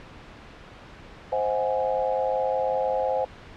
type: chord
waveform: sine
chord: Ab dominant seventh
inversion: first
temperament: equal with one note detuned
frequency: 523.3 / 634.2 / 740 / 830.6 Hz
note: C5 / Eb5 / Gb5 / Ab5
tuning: 0 / +33 / 0 / 0 cents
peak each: -25 / -30 / -30 / -29 dBFS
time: 1.32-3.25 s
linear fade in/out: 5 ms
effects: pink hiss -45 dBFS RMS until 3.56 s + low-pass 3000 Hz 12 dB/octave